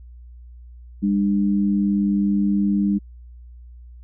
sine tone pair together, 201 / 300 Hz, G3 / D4, +44 / +37 cents, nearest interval perfect fifth, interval 693 cents, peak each -17 / -24 dBFS, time 1.02-2.99 s, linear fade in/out 20 ms, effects added 60 Hz sine -39 dBFS peak until 4.03 s

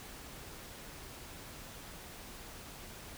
silence, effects pink hiss -49 dBFS RMS until 3.17 s

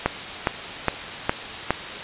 click train, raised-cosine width 0.5 ms, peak -3 dBFS, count 5, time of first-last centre 0.06-1.706 s, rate 2.43 Hz, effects white hiss -32 dBFS RMS until 2.03 s + resampled to 8000 Hz

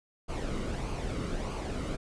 brown noise with flanger, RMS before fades -34 dBFS, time 0.28-1.97 s, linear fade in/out 20 ms, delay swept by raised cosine 0.54 to 1.22 ms, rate 1.6 Hz, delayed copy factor -0.5, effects resampled to 22050 Hz

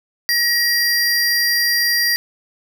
square tone pair together, 1905 / 4737 Hz, A#6 / D8, +37 / +14 cents, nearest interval octave + major third, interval 1577 cents, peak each -18 dBFS, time 0.29-2.16 s, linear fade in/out 0 ms, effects none

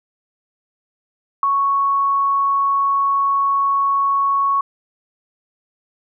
sine tone with ADSR envelope, 1108.7 Hz, C#6, in tune, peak -8 dBFS, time 1.43-4.61 s, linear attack 3 ms, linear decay 3 ms, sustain -6 dB, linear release 4 ms, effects none

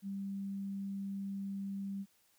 sine tone, 196.9 Hz, G3, 8 cents sharp, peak -37 dBFS, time 0.02-2.06 s, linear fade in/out 50 ms, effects white hiss -71 dBFS RMS until 2.38 s

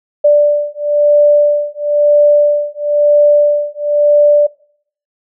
sine beating tone pair, 587.3 / 588.3 Hz, D5 / D5, 0 / +3 cents, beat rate 1 Hz, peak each -10 dBFS, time 0.24-4.47 s, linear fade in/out 10 ms, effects noise-tail reverb RT60 0.6 s tail -23 dB re dry

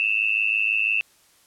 sine tone with amplitude modulation, 2655 Hz, E7, 12 cents sharp, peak -15 dBFS, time 0-1.01 s, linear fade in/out 0 ms, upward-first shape sine, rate 106 Hz, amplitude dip 95%, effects white hiss -58 dBFS RMS until 1.46 s + low-pass 12000 Hz 12 dB/octave

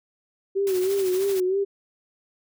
sine tone with vibrato, 381.3 Hz, G4, 48 cents flat, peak -20 dBFS, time 0.55-1.65 s, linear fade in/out 20 ms, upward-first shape sine, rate 3.1 Hz, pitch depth 78 cents each way
white noise with tremolo, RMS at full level -35 dBFS, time 0.67-1.4 s, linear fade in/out 0 ms, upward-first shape sine, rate 13 Hz, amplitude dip 45%
effects none

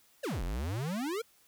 square exponential two-way sweep, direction down then up, 629 to 39.86 to 481.1 Hz, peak -33 dBFS, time 0.23-1.22 s, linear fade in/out 10 ms, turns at 0.43 s, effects white hiss -65 dBFS RMS until 1.47 s

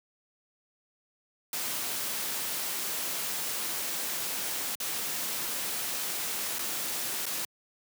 white noise with dropouts, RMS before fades -33 dBFS, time 1.53-7.45 s, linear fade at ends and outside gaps 2 ms, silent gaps 4.752-4.801 / 6.586-6.591 / 7.256-7.264 s, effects high-pass 150 Hz 12 dB/octave

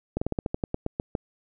slowing click train, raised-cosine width 2 ms, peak -13 dBFS, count 12, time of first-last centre 0.17-1.152 s, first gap 45 ms, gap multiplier 1.13, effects none

